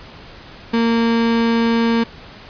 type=tone; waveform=35% pulse; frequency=230.5 Hz; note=A#3; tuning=19 cents flat; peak=-12 dBFS; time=0.73-2.04 s; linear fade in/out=10 ms; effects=pink hiss -39 dBFS RMS until 2.49 s + resampled to 11025 Hz